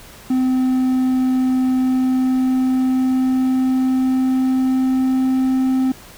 triangle tone with pitch glide, 257.4 to 260.8 Hz, C4 to C4, -28 to -5 cents, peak -12 dBFS, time 0.3-5.92 s, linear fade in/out 5 ms, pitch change +23 cents, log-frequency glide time 1.59-5.5 s, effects pink hiss -41 dBFS RMS until 6.17 s

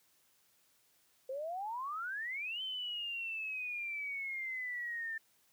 sine exponential two-way sweep, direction up then down, 511 to 3099 to 1784 Hz, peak -37 dBFS, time 1.29-5.18 s, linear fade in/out 5 ms, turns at 2.62 s, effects white hiss -71 dBFS RMS until 5.52 s + high-pass 60 Hz 12 dB/octave

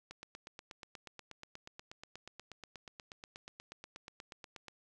click train, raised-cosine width 0.2 ms, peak -30 dBFS, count 39, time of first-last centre 0.11-4.683 s, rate 8.31 Hz, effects none

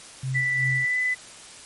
sine tone with tremolo, 131.6 Hz, C3, 10 cents sharp, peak -24 dBFS, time 0.23-0.85 s, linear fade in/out 5 ms, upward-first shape sine, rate 2.7 Hz, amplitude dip 80%
sine tone with pitch glide, 1975.5 to 2002 Hz, B6 to B6, 0 to +23 cents, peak -21 dBFS, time 0.34-1.15 s, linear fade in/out 20 ms, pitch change +23 cents, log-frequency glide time 0.82-0.98 s
effects white hiss -44 dBFS RMS until 1.65 s + MP3 48 kbps

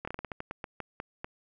slowing click train, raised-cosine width 0.5 ms, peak -21 dBFS, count 13, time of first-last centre 0.05-1.245 s, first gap 25 ms, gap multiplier 1.23, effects none

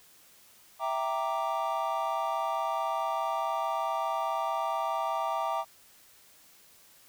triangle chord, E half-diminished seventh, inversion none, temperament equal, 659.3 / 784 / 932.3 / 1174.7 Hz, E5 / G5 / Bb5 / D6, 0 / 0 / 0 / 0 cents, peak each -32 dBFS, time 0.79-5.65 s, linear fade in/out 50 ms, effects white hiss -58 dBFS RMS until 7.08 s

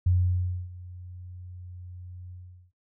sine tone with ADSR envelope, 89.9 Hz, F#2, 49 cents flat, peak -18 dBFS, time 0.06-2.72 s, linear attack 7 ms, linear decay 620 ms, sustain -21 dB, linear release 410 ms, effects noise-tail reverb RT60 0.3 s tail -25 dB re dry

